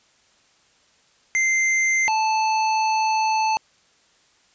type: tone pair in turn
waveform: square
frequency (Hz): 2084 / 876.2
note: C7 / A5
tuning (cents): -7 / -7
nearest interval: octave + minor third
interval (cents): 1500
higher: first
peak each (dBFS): -18 / -19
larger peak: first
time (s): 1.35-2.08 / 2.08-3.57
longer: second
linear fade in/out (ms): 0
effects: white hiss -59 dBFS RMS until 4.54 s + resampled to 16000 Hz